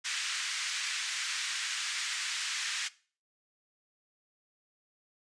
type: band-pass noise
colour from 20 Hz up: pink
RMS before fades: -35 dBFS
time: 0.04-2.89 s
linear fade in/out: 20 ms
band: 1600 to 7900 Hz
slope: 24 dB/octave
effects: noise-tail reverb RT60 0.4 s tail -19 dB re dry + resampled to 22050 Hz